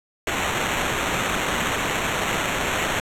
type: noise with sample-and-hold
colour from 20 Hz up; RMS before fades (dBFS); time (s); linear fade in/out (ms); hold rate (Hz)
white; -24; 0.27-3; 2; 4900
effects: low-pass 11000 Hz 12 dB/octave